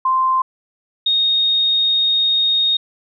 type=tone pair in turn; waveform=sine; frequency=1043 / 3717 Hz; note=C6 / A#7; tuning=-6 / -6 cents; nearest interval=octave + minor seventh; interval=2200 cents; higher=second; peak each=-13 / -13 dBFS; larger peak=neither; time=0.05-0.42 / 1.06-2.77 s; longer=second; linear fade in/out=5 ms; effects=none